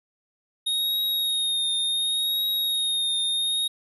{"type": "tone with vibrato", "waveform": "square", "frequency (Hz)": 3728, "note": "A#7", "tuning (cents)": -1, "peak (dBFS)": -23, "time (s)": [0.66, 3.68], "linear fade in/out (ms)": 10, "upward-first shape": "triangle", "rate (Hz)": 0.69, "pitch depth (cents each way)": 36, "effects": []}